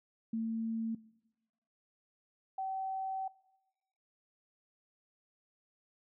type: tone pair in turn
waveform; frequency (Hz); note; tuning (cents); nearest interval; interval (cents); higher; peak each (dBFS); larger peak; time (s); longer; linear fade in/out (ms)
sine; 225.3 / 766; A3 / G5; +41 / -40; octave + major sixth; 2119; second; -32 / -34; first; 0.33-0.95 / 2.58-3.28; second; 5
effects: noise-tail reverb RT60 1.0 s tail -21 dB re dry